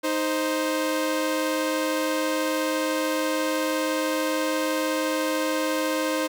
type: tone pair together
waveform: sawtooth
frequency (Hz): 311.2 / 523.3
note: D#4 / C5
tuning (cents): 0 / 0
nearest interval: major sixth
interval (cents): 900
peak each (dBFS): -22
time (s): 0.03-6.28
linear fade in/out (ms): 20
effects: none